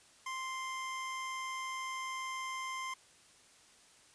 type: tone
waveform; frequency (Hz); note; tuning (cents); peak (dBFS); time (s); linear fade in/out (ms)
25% pulse; 1046.5; C6; 0; -34; 0.26-2.94; 5
effects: white hiss -62 dBFS RMS until 4.14 s + resampled to 22050 Hz